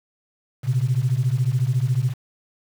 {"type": "beating tone pair", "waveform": "sine", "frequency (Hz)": [119.9, 133.9], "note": ["A#2", "C3"], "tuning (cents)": [49, 40], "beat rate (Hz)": 14, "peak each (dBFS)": [-20, -20], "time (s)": [0.63, 2.14], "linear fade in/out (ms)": 50, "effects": ["tanh soft clip ceiling -11 dBFS", "7-bit"]}